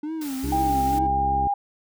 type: tone with vibrato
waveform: triangle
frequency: 290.6 Hz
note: D4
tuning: 18 cents flat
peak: -25 dBFS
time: 0.03-1.07 s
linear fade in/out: 5 ms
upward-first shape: sine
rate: 2.2 Hz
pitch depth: 180 cents each way
type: noise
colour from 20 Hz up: white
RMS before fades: -39 dBFS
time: 0.21-0.99 s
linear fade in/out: 5 ms
type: harmonic tone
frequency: 67.3 Hz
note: C2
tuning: 49 cents sharp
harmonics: 1 / 2 / 3 / 4 / 5 / 6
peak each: -28 / -34 / -37 / -37 / -38 / -37 dBFS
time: 0.43-1.48 s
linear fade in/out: 10 ms
type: tone with pitch glide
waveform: sine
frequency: 798 to 805.9 Hz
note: G5 to G5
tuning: +31 to +48 cents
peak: -20 dBFS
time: 0.52-1.54 s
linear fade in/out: 5 ms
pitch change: +17 cents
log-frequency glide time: 0.73-1.3 s
effects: none